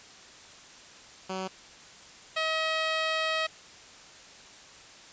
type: tone pair in turn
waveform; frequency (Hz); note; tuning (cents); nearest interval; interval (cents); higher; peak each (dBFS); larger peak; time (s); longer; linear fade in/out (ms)
10% pulse; 188.5 / 637.2; F#3 / D#5; +32 / +41; octave + major sixth; 2109; second; -24 / -18; second; 1.29-1.48 / 2.36-3.47; second; 10
effects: white hiss -50 dBFS RMS until 5.12 s + resampled to 16000 Hz